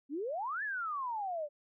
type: exponential two-way sweep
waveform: sine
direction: up then down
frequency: 262.4 to 1779 to 569 Hz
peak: -34 dBFS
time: 0.09-1.49 s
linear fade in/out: 50 ms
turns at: 0.63 s
effects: none